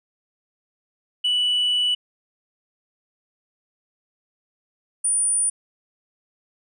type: tone pair in turn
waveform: sine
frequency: 2960 / 9397 Hz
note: F#7 / D9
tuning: 0 / 0 cents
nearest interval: octave + minor sixth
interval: 2000 cents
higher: second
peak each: -16 dBFS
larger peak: neither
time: 1.24-1.95 / 5.04-5.5 s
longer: first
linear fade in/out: 10 ms
effects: tanh soft clip ceiling -16 dBFS